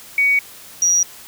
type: tone pair in turn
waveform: sine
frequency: 2250 / 5762 Hz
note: C#7 / F#8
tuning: +25 / -47 cents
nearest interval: octave + major third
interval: 1628 cents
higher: second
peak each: -12 dBFS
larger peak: neither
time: 0.18-0.39 / 0.82-1.03 s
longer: neither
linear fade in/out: 2 ms
effects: white hiss -40 dBFS RMS until 1.27 s